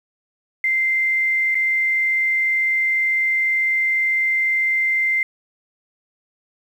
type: tone with dropouts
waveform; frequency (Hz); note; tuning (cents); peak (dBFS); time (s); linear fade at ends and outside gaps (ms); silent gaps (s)
sine; 2086; C7; -6; -16; 0.64-5.23; 2; 1.546-1.552
effects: 8-bit